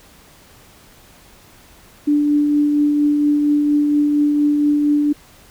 sine tone with tremolo, 293.7 Hz, D4, in tune, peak -11 dBFS, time 2.07-5.13 s, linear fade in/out 10 ms, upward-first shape triangle, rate 4.3 Hz, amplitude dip 30%, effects pink hiss -47 dBFS RMS until 5.5 s

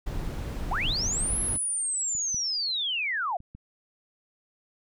brown noise, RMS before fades -32 dBFS, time 0.06-1.57 s, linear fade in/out 10 ms
sine linear two-way sweep, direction up then down, 650 to 11000 to 650 Hz, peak -26 dBFS, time 0.71-3.37 s, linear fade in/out 5 ms, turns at 1.39 s
clicks, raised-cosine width 5 ms, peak -34 / -34 / -28 / -36 / -31 dBFS, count 5, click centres 1.573 / 2.151 / 2.345 / 3.404 / 3.55 s
effects none

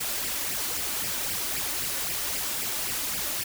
white noise with flanger, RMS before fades -30 dBFS, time 0-3.44 s, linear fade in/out 10 ms, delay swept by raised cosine 0.38 to 3.48 ms, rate 3.8 Hz, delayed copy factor +0.65, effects none

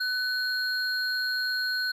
triangle tone pair together, 1500 / 4243 Hz, F#6 / C8, +23 / +23 cents, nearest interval octave + tritone, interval 1800 cents, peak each -26 / -29 dBFS, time 0-1.92 s, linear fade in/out 10 ms, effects none

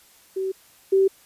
sine tone pair in turn, 381.6 / 386.3 Hz, G4 / G4, -47 / -25 cents, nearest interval unison, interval 22 cents, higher second, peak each -23 / -14 dBFS, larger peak second, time 0.36-0.52 / 0.92-1.08 s, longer neither, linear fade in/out 10 ms, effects white hiss -54 dBFS RMS until 1.25 s + resampled to 32000 Hz

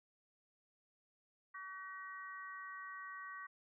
harmonic tone, 379.6 Hz, F#4, 44 cents sharp, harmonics 3 / 4 / 5, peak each -49 / -53 / -50 dBFS, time 1.54-3.47 s, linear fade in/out 10 ms, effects none

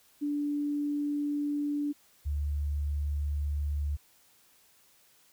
sine tone pair in turn, 291.3 / 72.83 Hz, D4 / D2, -14 / -14 cents, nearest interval 2 octaves, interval 2400 cents, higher first, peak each -28 dBFS, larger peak neither, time 0.21-1.93 / 2.25-3.97 s, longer neither, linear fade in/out 20 ms, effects white hiss -63 dBFS RMS until 5.32 s

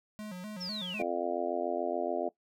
square tone with vibrato, 196 Hz, G3, in tune, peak -40 dBFS, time 0.19-1.02 s, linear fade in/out 0 ms, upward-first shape square, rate 4 Hz, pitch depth 140 cents each way
sine exponential sweep, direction down, 5588 to 2275 Hz, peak -36 dBFS, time 0.6-1.03 s, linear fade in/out 20 ms
harmonic tone, 87 Hz, F2, 6 cents flat, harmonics 3 / 4 / 5 / 6 / 7 / 8 / 9, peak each -40 / -36 / -37 / -45 / -35 / -36 / -44 dBFS, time 0.99-2.29 s, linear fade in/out 5 ms
effects noise-tail reverb RT60 0.1 s tail -18 dB re dry

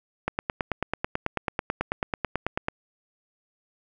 click train, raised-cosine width 0.5 ms, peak -10 dBFS, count 23, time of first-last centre 0.28-2.684 s, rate 9.15 Hz, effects none

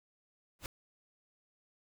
pink noise with exponential growth, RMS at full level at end -36 dBFS, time 0.59-0.66 s, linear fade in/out 1 ms, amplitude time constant 15 ms, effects none

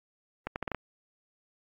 accelerating click train, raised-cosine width 0.5 ms, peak -17 dBFS, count 6, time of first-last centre 0.47-0.747 s, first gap 89 ms, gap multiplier 0.76, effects AAC 48 kbps

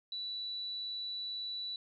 sine tone, 3951 Hz, B7, in tune, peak -37 dBFS, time 0.12-1.76 s, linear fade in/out 2 ms, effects none

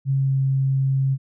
sine tone with pitch glide, 135.9 to 134.73 Hz, C#3 to C#3, -34 to -49 cents, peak -17 dBFS, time 0.05-1.18 s, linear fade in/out 50 ms, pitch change -15 cents, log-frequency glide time 0.17-0.35 s, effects none

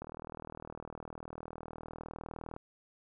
click train, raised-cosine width 1 ms, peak -29 dBFS, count 102, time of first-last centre 0.02-2.564 s, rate 39.7 Hz, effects none

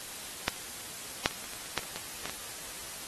clicks, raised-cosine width 0.2 ms, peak -8 / -25 / -6 / -23 / -24 / -24 / -27 / -10 / -25 / -18 / -16 / -18 dBFS, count 12, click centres 0.481 / 0.564 / 1.259 / 1.31 / 1.442 / 1.535 / 1.659 / 1.777 / 1.833 / 1.96 / 2.256 / 2.296 s, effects white hiss -42 dBFS RMS until 3.07 s + AAC 32 kbps

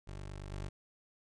20% pulse tone with level steps, 48.99 Hz, G1, in tune, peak -38 / -34 dBFS, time 0.07-0.69 s, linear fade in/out 10 ms, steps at 0.51 s, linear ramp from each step 20 ms, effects resampled to 22050 Hz

